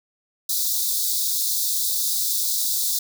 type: high-pass noise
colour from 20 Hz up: white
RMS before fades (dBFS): -23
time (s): 0.49-2.99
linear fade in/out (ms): 5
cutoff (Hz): 3600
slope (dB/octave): 96
effects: none